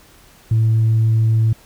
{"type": "tone", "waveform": "sine", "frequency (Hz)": 111.6, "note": "A2", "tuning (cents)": 25, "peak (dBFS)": -10, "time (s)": [0.51, 1.53], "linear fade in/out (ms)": 5, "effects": ["tanh soft clip ceiling -9 dBFS", "pink hiss -48 dBFS RMS until 1.65 s"]}